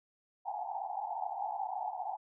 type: band-pass noise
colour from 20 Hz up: pink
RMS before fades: -38 dBFS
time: 0.45-2.17 s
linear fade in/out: 20 ms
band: 730 to 880 Hz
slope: 96 dB/octave
effects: none